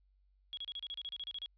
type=tone bursts; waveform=sine; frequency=3322 Hz; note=G#7; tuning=in tune; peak=-39 dBFS; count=13; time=0.53-1.46 s; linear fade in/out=0 ms; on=42 ms; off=32 ms; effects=added 48 Hz sine -67 dBFS peak until 1.57 s + resampled to 11025 Hz